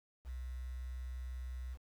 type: tone with quantisation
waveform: sine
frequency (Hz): 62.9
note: B1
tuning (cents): +32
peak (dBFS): -40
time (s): 0.24-1.78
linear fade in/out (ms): 50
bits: 10
effects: none